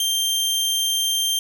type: tone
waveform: sawtooth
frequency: 3164 Hz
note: G7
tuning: 15 cents sharp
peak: -16 dBFS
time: 0-1.39 s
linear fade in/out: 2 ms
effects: none